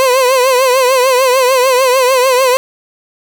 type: tone with vibrato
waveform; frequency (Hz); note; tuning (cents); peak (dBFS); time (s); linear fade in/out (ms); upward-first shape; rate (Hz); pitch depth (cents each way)
30% pulse; 514; C5; -31; -5; 0-2.57; 0; triangle; 6.7; 98
effects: none